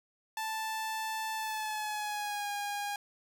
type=tone with pitch glide; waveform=sawtooth; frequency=880 to 816.3 Hz; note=A5 to G#5; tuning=0 to -30 cents; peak=-30 dBFS; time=0.37-2.96 s; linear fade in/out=2 ms; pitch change=-130 cents; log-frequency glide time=1.35-2.5 s; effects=none